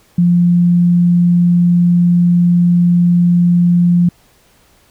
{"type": "tone", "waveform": "sine", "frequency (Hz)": 174.61, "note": "F3", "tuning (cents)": 0, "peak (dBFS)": -7, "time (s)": [0.18, 4.09], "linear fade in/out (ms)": 5, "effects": ["pink hiss -51 dBFS RMS until 4.9 s"]}